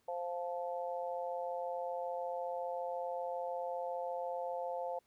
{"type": "harmonic tone", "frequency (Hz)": 174.61, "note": "F3", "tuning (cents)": 0, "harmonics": [3, 4, 5], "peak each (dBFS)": [-39, -41, -43], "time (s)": [0.08, 4.99], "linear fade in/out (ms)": 5, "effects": ["pink hiss -75 dBFS RMS until 5.06 s", "high-pass 60 Hz 12 dB/octave"]}